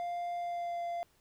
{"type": "tone with pitch glide", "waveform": "triangle", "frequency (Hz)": [698.5, 690.1], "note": ["F5", "F5"], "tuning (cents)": [0, -21], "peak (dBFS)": -32, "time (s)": [0, 1.03], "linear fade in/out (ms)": 0, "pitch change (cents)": -21, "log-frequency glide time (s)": [0.37, 0.83], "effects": ["pink hiss -69 dBFS RMS until 1.2 s"]}